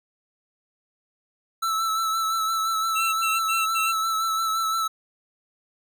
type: tone with vibrato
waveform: square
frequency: 1318.5 Hz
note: E6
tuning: in tune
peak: -23 dBFS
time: 1.62-4.88 s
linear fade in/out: 10 ms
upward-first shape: sine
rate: 5.8 Hz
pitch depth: 27 cents each way
type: tone bursts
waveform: square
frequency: 2704 Hz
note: E7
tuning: 43 cents sharp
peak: -26 dBFS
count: 4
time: 2.95-3.925 s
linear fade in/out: 20 ms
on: 180 ms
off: 85 ms
effects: none